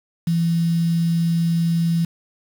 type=tone with quantisation; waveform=sine; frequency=167.7 Hz; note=E3; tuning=30 cents sharp; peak=-16 dBFS; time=0.27-2.05 s; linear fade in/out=5 ms; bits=6; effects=none